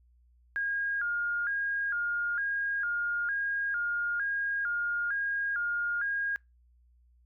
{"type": "tone with vibrato", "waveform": "sine", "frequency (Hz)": 1520, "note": "F#6", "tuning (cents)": 46, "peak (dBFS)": -28, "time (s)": [0.56, 6.36], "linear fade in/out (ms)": 0, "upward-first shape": "square", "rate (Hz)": 1.1, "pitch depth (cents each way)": 120, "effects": ["noise-tail reverb RT60 0.2 s tail -25 dB re dry", "added 60 Hz sine -60 dBFS peak until 7.25 s"]}